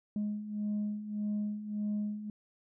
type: beating tone pair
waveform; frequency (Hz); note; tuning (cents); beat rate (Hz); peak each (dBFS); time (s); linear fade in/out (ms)
sine; 207.7 / 209.4; G#3 / G#3; 0 / +15; 1.7; -37 / -32; 0.16-2.3; 2
effects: tanh soft clip ceiling -28 dBFS